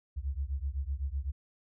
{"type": "beating tone pair", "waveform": "sine", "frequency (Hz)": [65.41, 73.31], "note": ["C2", "D2"], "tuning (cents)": [0, -3], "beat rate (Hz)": 7.9, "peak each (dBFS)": [-34, -35], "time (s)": [0.16, 1.32], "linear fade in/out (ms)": 20, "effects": []}